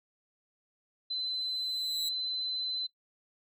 sine tone, 4043 Hz, B7, 40 cents sharp, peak -31 dBFS, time 1.1-2.87 s, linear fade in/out 10 ms
sawtooth tone with exponential growth, 3881 Hz, B7, 31 cents flat, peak -29 dBFS, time 1.12-2.09 s, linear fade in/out 5 ms, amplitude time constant 210 ms
effects noise-tail reverb RT60 0.1 s tail -20 dB re dry

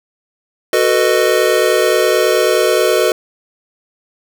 square chord, B dominant seventh, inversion second, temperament just, 370.4 / 444.5 / 493.9 / 617.4 Hz, F#4 / A4 / B4 / D#5, +2 / +18 / 0 / -14 cents, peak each -17 dBFS, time 0.73-3.12 s, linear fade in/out 2 ms, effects none

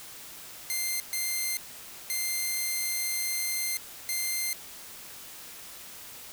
5% pulse tone bursts at uneven times, 2093 Hz, C7, in tune, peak -18 dBFS, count 4, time 0.7-1 / 1.13-1.57 / 2.1-3.77 / 4.09-4.53 s, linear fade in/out 0 ms, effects white hiss -45 dBFS RMS until 6.32 s

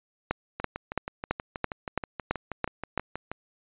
two click trains, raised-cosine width 0.5 ms, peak -10 / -18 dBFS, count 9 / 18, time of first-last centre 0.31-2.977 / 0.6-3.316 s, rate 3 / 6.26 Hz, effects resampled to 8000 Hz

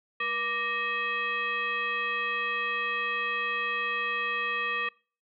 sine tone with frequency modulation, 1864.7 Hz, A#6, in tune, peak -27 dBFS, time 0.2-4.89 s, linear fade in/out 5 ms, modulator 692 Hz, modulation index 1.4, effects noise-tail reverb RT60 0.4 s tail -25 dB re dry

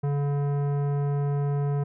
sine tone with tanh clipping, 142.8 Hz, D3, 48 cents flat, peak -25 dBFS, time 0.03-1.84 s, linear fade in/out 10 ms, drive 15 dB, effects none

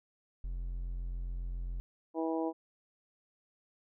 triangle tone, 43.65 Hz, F1, in tune, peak -33 dBFS, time 0.44-1.8 s, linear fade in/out 0 ms
harmonic tone, 162.2 Hz, E3, 28 cents flat, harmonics 2 / 3 / 4 / 5 / 6, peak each -33 / -37 / -39 / -41 / -43 dBFS, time 2.14-2.53 s, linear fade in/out 50 ms
effects none

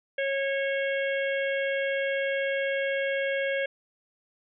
harmonic tone with a mistuned harmonic, 548 Hz, C#5, 20 cents flat, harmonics 1 / 3 / 4 / 5 / 6, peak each -27 / -32 / -34 / -40 / -41 dBFS, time 0.18-3.66 s, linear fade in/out 5 ms, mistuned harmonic 6, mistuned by -18 cents, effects none

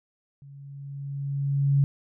sine tone with level ramp, 139.8 Hz, C#3, 15 cents sharp, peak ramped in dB -44 to -16 dBFS, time 0.42-1.84 s, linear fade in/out 0 ms, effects none

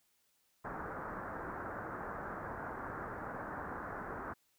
white low-pass noise, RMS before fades -43 dBFS, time 0.64-4.34 s, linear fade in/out 10 ms, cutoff 1600 Hz, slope 48 dB/octave, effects white hiss -75 dBFS RMS until 4.58 s

